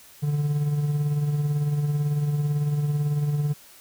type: tone with tremolo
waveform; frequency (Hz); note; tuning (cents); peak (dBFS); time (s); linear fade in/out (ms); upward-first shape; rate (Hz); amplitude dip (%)
triangle; 146.9; D3; +1; -17; 0.22-3.54; 20; triangle; 18; 50
effects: white hiss -50 dBFS RMS until 3.8 s